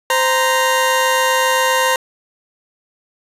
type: tone pair together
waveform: 20% pulse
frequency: 519.9 / 932.3 Hz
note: C5 / A#5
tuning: -11 / 0 cents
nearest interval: minor seventh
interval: 1011 cents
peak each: -11 dBFS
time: 0.1-1.96 s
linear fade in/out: 2 ms
effects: resampled to 32000 Hz + 7-bit